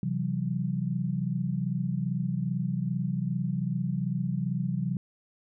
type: tone cluster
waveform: sine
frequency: 131.9 / 167.3 / 189.8 Hz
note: C3 / E3 / F#3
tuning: +14 / +26 / +44 cents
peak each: -31 dBFS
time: 0.03-4.97 s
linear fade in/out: 2 ms
effects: none